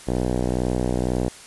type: tone with low-pass filter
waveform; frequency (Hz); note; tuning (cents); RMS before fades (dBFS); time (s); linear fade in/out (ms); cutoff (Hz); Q
5% pulse; 62; B1; +7; -23; 0.07-1.29; 10; 610; 0.55
effects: white hiss -43 dBFS RMS until 1.46 s + resampled to 24000 Hz